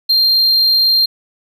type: tone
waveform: triangle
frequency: 4186 Hz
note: C8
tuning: in tune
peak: -8 dBFS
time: 0.09-1.06 s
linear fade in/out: 10 ms
effects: none